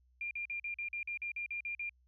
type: tone bursts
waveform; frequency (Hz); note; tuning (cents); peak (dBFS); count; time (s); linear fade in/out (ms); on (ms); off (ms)
sine; 2396; D7; +34; -36; 12; 0.21-1.894; 2; 100; 44
effects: added 62 Hz sine -66 dBFS peak until 2.07 s